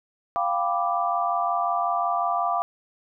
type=chord; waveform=sine; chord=G dominant seventh; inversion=third; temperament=equal; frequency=698.5 / 784 / 987.8 / 1174.7 Hz; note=F5 / G5 / B5 / D6; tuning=0 / 0 / 0 / 0 cents; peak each=-25 / -29 / -31 / -26 dBFS; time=0.36-2.62 s; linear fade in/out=0 ms; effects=none